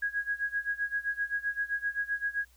sine tone with tremolo, 1651 Hz, G#6, 11 cents flat, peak -26 dBFS, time 0.02-2.45 s, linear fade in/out 5 ms, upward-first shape sine, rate 7.7 Hz, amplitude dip 90%, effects added 60 Hz sine -60 dBFS peak until 2.56 s + white hiss -65 dBFS RMS until 2.56 s

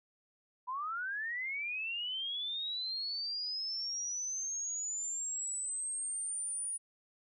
sine linear sweep, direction up, 975 to 9650 Hz, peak -35 dBFS, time 0.67-6.78 s, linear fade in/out 20 ms, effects none

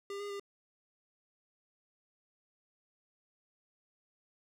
square tone with pitch steps, 400 / 408 / 400.6 Hz, G4 / G#4 / G4, +35 / -31 / +38 cents, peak -39 dBFS, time 0.1-0.397 s, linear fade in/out 2 ms, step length 99 ms, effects low-pass 8000 Hz 12 dB/octave + 12-bit

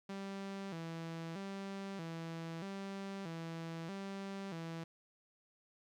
sawtooth tone with vibrato, 179.7 Hz, F3, 50 cents sharp, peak -38 dBFS, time 0.09-4.84 s, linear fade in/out 5 ms, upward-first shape square, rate 0.79 Hz, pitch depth 150 cents each way, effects low-pass 6000 Hz 12 dB/octave + 13-bit

